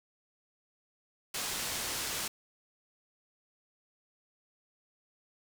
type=low-pass noise; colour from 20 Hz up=white; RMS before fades=-36 dBFS; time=1.34-2.28 s; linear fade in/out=5 ms; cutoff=9400 Hz; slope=12 dB/octave; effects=none